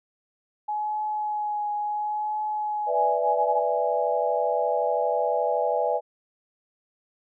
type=tone with vibrato; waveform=sine; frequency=842 Hz; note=G#5; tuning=24 cents sharp; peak=-25 dBFS; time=0.68-3.6 s; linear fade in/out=10 ms; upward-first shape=triangle; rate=0.72 Hz; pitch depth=21 cents each way
type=chord; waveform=sine; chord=E dominant seventh; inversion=second; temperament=equal; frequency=493.9 / 587.3 / 659.3 / 830.6 Hz; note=B4 / D5 / E5 / G#5; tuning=0 / 0 / 0 / 0 cents; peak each=-27 dBFS; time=2.86-6.01 s; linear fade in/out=50 ms
effects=none